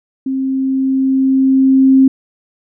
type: tone with level ramp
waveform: sine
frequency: 265.8 Hz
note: C4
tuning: 27 cents sharp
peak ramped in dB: -15 to -4 dBFS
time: 0.26-2.08 s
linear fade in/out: 5 ms
effects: none